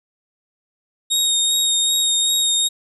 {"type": "tone with vibrato", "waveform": "25% pulse", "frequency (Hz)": 3731, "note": "A#7", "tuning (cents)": 1, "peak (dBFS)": -11, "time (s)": [1.1, 2.69], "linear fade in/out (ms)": 20, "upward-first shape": "sine", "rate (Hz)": 2.6, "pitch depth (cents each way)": 19, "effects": []}